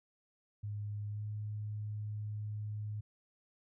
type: tone with pitch glide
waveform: sine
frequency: 103.83 to 105.58 Hz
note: G#2 to G#2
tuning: 0 to +29 cents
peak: -37 dBFS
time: 0.63-3.01 s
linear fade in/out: 10 ms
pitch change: +29 cents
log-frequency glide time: 1.09-1.23 s
effects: none